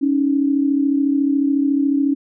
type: tone pair together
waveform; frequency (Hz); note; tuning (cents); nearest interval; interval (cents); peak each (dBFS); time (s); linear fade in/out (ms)
sine; 277.9 / 311.9; C#4 / D#4; +4 / +4; major second; 200; -15 / -21; 0.01-2.15; 20
effects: none